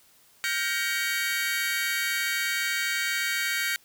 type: chord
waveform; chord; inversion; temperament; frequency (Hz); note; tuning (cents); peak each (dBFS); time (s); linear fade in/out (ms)
sawtooth; G half-diminished seventh; third; just; 1411.2 / 1568 / 1881.6 / 2258; F6 / G6 / Bb6 / Db7; +18 / 0 / +16 / +31; -31 / -27 / -27 / -27; 0.44-3.76; 0
effects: white hiss -59 dBFS RMS until 3.84 s